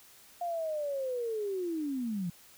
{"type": "linear sweep", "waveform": "sine", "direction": "down", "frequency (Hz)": [708, 165.6], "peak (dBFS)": -31, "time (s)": [0.41, 2.3], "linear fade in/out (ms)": 5, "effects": ["white hiss -57 dBFS RMS until 2.57 s"]}